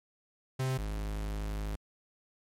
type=tone pair in turn; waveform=45% pulse; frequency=130.81 / 51.91 Hz; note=C3 / G#1; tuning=0 / 0 cents; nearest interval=octave + major third; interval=1600 cents; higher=first; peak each=-29 / -33 dBFS; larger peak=first; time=0.59-0.78 / 0.78-1.76 s; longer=second; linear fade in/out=10 ms; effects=MP3 64 kbps